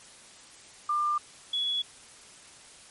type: tone pair in turn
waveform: sine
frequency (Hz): 1195 / 3380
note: D6 / G#7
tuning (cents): +30 / +30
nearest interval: octave + tritone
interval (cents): 1800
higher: second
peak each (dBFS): -24 / -26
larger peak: first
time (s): 0.89-1.18 / 1.53-1.82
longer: neither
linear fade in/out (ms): 5
effects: white hiss -51 dBFS RMS until 2.9 s + MP3 48 kbps